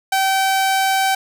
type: tone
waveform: sawtooth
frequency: 771 Hz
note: G5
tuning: 29 cents flat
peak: -11 dBFS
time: 0.12-1.15 s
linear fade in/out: 5 ms
effects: none